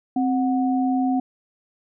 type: tone pair together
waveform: sine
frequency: 261.6 / 734.8 Hz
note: C4 / F#5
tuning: 0 / -12 cents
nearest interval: octave + tritone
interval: 1788 cents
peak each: -19 / -25 dBFS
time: 0.16-1.2 s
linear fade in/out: 5 ms
effects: none